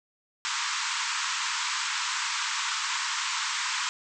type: band-pass noise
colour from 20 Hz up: pink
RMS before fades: -30 dBFS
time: 0.45-3.89 s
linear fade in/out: 0 ms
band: 920 to 7900 Hz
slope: 96 dB/octave
effects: none